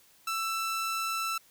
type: tone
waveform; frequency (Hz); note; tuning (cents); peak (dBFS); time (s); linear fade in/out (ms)
sawtooth; 1328; E6; +12; -26; 0.27-1.38; 5
effects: white hiss -61 dBFS RMS until 1.5 s